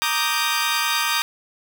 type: chord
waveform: 15% pulse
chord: Eb major seventh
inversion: second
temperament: equal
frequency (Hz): 932.3 / 1174.7 / 1244.5 / 1568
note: Bb5 / D6 / Eb6 / G6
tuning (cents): 0 / 0 / 0 / 0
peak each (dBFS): -19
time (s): 0.02-1.22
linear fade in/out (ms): 0
effects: none

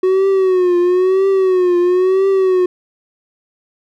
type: tone with vibrato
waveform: triangle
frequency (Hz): 370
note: F#4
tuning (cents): 0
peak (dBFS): -8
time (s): 0.03-2.66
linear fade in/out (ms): 5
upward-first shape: triangle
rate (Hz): 1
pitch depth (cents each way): 98
effects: none

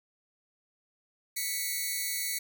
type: tone pair together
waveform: 5% pulse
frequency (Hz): 1975.1 / 2217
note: B6 / C#7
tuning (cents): 0 / 0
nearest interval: major second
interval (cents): 200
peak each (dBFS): -25 / -22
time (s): 1.36-2.39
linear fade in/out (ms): 10
effects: none

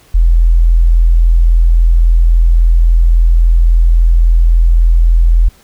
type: tone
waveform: sine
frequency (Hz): 41.82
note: E1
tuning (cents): +26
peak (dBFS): -4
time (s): 0.14-5.49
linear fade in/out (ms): 10
effects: pink hiss -46 dBFS RMS until 5.63 s

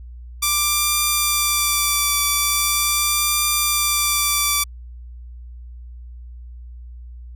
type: tone with vibrato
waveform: 5% pulse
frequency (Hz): 1174.7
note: D6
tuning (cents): 0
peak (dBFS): -5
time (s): 0.42-4.64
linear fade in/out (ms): 10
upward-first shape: triangle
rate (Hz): 0.41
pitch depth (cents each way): 22
effects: added 60 Hz sine -34 dBFS peak until 7.35 s

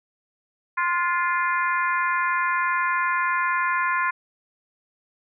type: harmonic tone with a mistuned harmonic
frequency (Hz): 347.9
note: F4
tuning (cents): -7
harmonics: 3 / 4 / 5 / 6 / 7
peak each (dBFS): -23 / -27 / -27 / -31 / -35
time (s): 0.77-4.11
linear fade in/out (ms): 10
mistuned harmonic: 4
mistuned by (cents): +36
effects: none

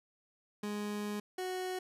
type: tone pair in turn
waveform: 30% pulse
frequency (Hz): 207.7 / 369.2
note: G#3 / F#4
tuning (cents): 0 / -4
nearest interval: minor seventh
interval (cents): 996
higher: second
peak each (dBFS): -33 / -33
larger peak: neither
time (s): 0.63-1.2 / 1.38-1.79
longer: first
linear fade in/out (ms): 5
effects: resampled to 32000 Hz

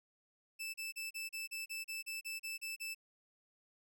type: tone bursts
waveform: sawtooth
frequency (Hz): 2637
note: E7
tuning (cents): 0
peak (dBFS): -37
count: 13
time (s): 0.59-2.948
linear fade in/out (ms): 20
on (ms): 150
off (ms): 34
effects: none

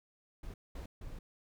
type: noise bursts at uneven times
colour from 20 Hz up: brown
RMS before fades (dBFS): -44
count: 3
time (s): 0.43-0.54 / 0.75-0.86 / 1.01-1.19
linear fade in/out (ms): 5
effects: none

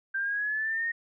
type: linear sweep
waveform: sine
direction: up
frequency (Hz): 1568 to 1864.7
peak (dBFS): -27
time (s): 0.14-0.92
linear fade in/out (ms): 10
effects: none

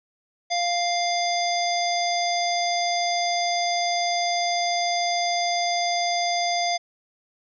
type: harmonic tone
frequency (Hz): 698.5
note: F5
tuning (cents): 0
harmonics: 1 / 3 / 5 / 7 / 9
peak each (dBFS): -23 / -30 / -32 / -29 / -34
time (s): 0.5-6.78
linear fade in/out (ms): 20
effects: none

